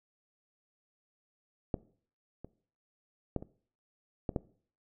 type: clicks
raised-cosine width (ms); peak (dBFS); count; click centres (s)
2; -17 / -30 / -18 / -30 / -19 / -17; 6; 1.742 / 2.446 / 3.363 / 3.425 / 4.292 / 4.362
effects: noise-tail reverb RT60 0.5 s tail -20 dB re dry